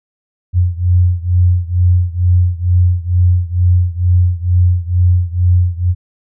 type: beating tone pair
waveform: sine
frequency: 88.4 / 90.6 Hz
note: F2 / F#2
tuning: +22 / -36 cents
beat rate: 2.2 Hz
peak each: -11 / -13 dBFS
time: 0.53-5.95 s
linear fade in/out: 50 ms
effects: none